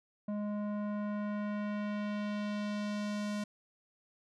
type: tone with low-pass filter sweep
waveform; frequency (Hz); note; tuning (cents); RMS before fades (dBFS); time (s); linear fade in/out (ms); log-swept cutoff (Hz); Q
square; 207.7; G#3; 0; -36; 0.28-3.44; 5; 750 to 8000; 0.94
effects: none